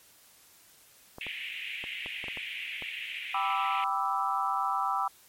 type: clicks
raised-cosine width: 1 ms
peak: -28 dBFS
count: 8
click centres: 1.184 / 1.267 / 1.84 / 2.061 / 2.241 / 2.283 / 2.373 / 2.823 s
type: band-pass noise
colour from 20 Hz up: pink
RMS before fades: -38 dBFS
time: 1.21-3.84 s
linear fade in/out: 0 ms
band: 2100 to 3000 Hz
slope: 48 dB/octave
type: chord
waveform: sine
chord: E minor seventh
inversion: first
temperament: equal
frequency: 784 / 987.8 / 1174.7 / 1318.5 Hz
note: G5 / B5 / D6 / E6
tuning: 0 / 0 / 0 / 0 cents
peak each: -32 dBFS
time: 3.34-5.08 s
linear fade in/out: 5 ms
effects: white hiss -58 dBFS RMS until 5.28 s + MP3 64 kbps